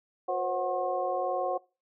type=tone cluster; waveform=sine; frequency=360.8 / 494.6 / 536 / 736 / 1077 Hz; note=F#4 / B4 / C5 / F#5 / C6; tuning=-44 / +3 / +42 / -9 / +50 cents; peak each=-37 / -39 / -31 / -30 / -37 dBFS; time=0.28-1.58 s; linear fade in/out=10 ms; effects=noise-tail reverb RT60 0.3 s tail -23 dB re dry